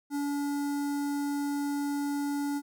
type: tone with notch filter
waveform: square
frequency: 286 Hz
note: D4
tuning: 46 cents flat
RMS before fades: -31 dBFS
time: 0.1-2.62 s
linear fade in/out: 50 ms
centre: 2800 Hz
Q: 0.64
effects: none